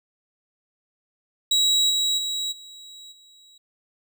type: tone with level steps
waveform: 35% pulse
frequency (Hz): 3868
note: B7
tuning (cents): -37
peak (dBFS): -15 / -18 / -23 / -39 / -48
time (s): 1.51-3.58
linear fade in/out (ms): 5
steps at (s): 1.89 / 2.17 / 2.51 / 3.11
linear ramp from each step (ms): 20
effects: none